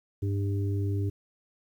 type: harmonic tone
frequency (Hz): 99.7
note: G2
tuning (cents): +30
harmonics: 1 / 3 / 4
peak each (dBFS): -26 / -36 / -38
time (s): 0.22-1.1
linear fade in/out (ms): 10
effects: 10-bit